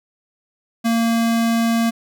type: tone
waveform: square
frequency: 229.8 Hz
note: A#3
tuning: 25 cents flat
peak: -16 dBFS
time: 0.84-1.91 s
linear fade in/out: 20 ms
effects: none